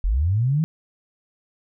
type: linear sweep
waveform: sine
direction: up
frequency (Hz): 38.56 to 164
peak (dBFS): -17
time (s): 0.04-0.64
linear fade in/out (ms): 0
effects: none